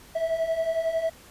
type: beating tone pair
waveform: triangle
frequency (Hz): 645 / 656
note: E5 / E5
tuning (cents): -38 / -9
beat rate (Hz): 11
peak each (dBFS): -28 / -23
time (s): 0.15-1.1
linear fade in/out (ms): 10
effects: pink hiss -50 dBFS RMS until 1.3 s + resampled to 32000 Hz